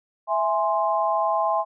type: chord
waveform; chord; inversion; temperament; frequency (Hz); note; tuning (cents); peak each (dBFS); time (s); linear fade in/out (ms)
sine; E augmented; none; equal; 659.3 / 830.6 / 1046.5; E5 / G#5 / B#5; 0 / 0 / 0; -24; 0.27-1.65; 50
effects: none